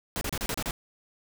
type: noise bursts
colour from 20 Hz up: pink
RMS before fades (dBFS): -31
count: 7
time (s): 0.16-0.709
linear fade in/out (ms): 0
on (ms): 51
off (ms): 32
effects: none